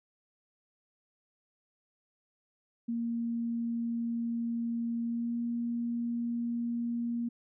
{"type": "tone with pitch glide", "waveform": "sine", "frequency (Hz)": [233.1, 235.9], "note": ["A#3", "A#3"], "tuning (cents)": [0, 21], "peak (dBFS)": -30, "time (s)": [2.88, 7.29], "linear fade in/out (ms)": 10, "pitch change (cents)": 21, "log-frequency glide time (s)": [5.04, 5.37], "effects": []}